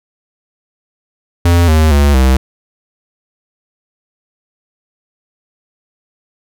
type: tone with pitch steps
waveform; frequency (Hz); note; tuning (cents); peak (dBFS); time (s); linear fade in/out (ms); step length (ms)
square; 86.1 / 78.5 / 71.57 / 65.25; F2 / D#2 / D2 / C2; -24 / +16 / -44 / -4; -7; 1.45-2.37; 5; 230
effects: none